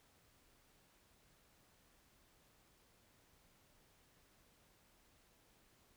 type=silence; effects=pink hiss -71 dBFS RMS until 5.96 s